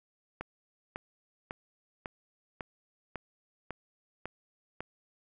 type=click train; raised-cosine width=0.5 ms; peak=-22 dBFS; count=9; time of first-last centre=0.41-4.806 s; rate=1.82 Hz; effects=none